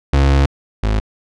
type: tone pair in turn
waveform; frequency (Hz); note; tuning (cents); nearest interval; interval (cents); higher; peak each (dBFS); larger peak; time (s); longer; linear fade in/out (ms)
35% pulse; 69.1 / 53.2; C#2 / G#1; -5 / +42; perfect fourth; 453; first; -8 / -12; first; 0.13-0.46 / 0.83-1; first; 5
effects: low-pass 5000 Hz 12 dB/octave